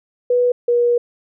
sine tone pair in turn, 490.9 / 479.7 Hz, B4 / A#4, -10 / +50 cents, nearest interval unison, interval 40 cents, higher first, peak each -12 dBFS, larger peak neither, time 0.3-0.52 / 0.68-0.98 s, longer second, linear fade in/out 5 ms, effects none

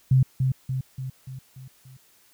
sine tone with echo, 130.81 Hz, C3, in tune, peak -14 dBFS, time 0.11-0.23 s, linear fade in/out 5 ms, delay 290 ms, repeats 6, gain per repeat -5 dB, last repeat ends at 1.97 s, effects white hiss -59 dBFS RMS until 2.33 s

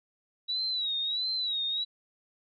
sine tone with vibrato, 3888 Hz, B7, 28 cents flat, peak -28 dBFS, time 0.48-1.85 s, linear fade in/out 20 ms, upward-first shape sine, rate 1.5 Hz, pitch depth 96 cents each way, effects none

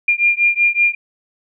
sine beating tone pair, 2400 / 2405.3 Hz, D7 / D7, +37 / +41 cents, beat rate 5.3 Hz, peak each -15 dBFS, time 0.08-0.95 s, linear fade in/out 5 ms, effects none

